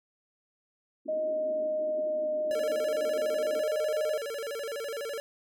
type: band-pass noise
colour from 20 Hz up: white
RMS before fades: -46 dBFS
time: 1.05-3.63 s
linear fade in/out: 10 ms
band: 250 to 350 Hz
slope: 48 dB/octave
type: tone with pitch glide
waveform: sine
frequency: 622.3 to 613.7 Hz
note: D#5 to D#5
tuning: 0 to -24 cents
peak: -27 dBFS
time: 1.08-4.18 s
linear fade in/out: 10 ms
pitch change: -24 cents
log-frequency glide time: 1.25-2.35 s
type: tone with vibrato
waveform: square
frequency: 509 Hz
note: C5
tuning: 48 cents flat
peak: -34 dBFS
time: 2.51-5.2 s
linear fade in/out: 0 ms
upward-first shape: square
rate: 12 Hz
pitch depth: 200 cents each way
effects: none